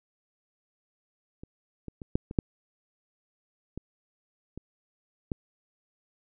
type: clicks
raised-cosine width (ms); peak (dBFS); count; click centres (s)
3; -29 / -25 / -27 / -11 / -24 / -9 / -23 / -26 / -17; 9; 1.435 / 1.883 / 2.018 / 2.155 / 2.311 / 2.388 / 3.776 / 4.576 / 5.318
effects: none